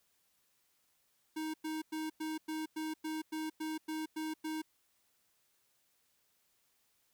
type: tone bursts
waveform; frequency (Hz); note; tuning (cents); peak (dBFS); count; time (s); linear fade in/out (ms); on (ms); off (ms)
square; 313.6; D#4; +14; -37; 12; 1.36-4.62; 10; 180; 100
effects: white hiss -75 dBFS RMS until 7.13 s